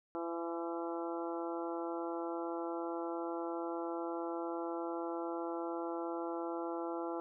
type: harmonic tone with a mistuned harmonic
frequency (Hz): 168.6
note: E3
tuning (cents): +39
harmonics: 2 / 3 / 4 / 5 / 6 / 7 / 8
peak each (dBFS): -39 / -43 / -45 / -45 / -49 / -51 / -49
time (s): 0.15-7.2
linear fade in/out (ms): 0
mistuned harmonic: 7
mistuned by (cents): -20
effects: none